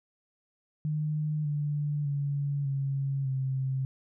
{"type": "tone with pitch steps", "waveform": "sine", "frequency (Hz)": [152.2, 147.1, 142.17, 137.41, 132.8], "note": ["D#3", "D3", "C#3", "C#3", "C3"], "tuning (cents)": [-38, 3, 44, -15, 26], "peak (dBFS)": -27, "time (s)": [0.85, 3.85], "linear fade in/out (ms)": 0, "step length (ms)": 600, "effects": []}